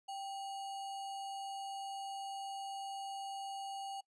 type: tone with sample-and-hold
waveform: sine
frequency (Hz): 784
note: G5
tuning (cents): 0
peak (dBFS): -40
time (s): 0.08-4.01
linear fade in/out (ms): 10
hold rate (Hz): 3675
effects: noise-tail reverb RT60 0.1 s tail -22 dB re dry + resampled to 22050 Hz